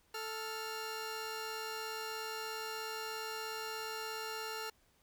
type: tone pair together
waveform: 15% pulse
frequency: 440 / 1396.9 Hz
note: A4 / F6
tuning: 0 / 0 cents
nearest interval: octave + minor sixth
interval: 2000 cents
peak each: -35 / -37 dBFS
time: 0.14-4.7 s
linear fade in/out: 5 ms
effects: pink hiss -71 dBFS RMS until 5.02 s